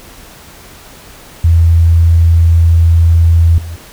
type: tone with level steps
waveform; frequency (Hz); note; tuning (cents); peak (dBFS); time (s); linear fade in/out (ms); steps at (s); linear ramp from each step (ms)
sine; 83.4; E2; +21; -4 / -21; 1.44-3.76; 5; 3.58; 2
effects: pink hiss -36 dBFS RMS until 3.92 s